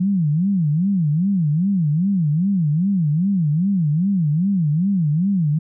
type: tone with vibrato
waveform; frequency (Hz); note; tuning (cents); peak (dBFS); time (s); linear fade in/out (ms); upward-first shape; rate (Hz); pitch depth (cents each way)
sine; 171.8; F3; -28; -15; 0-5.59; 10; sine; 2.5; 280
effects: none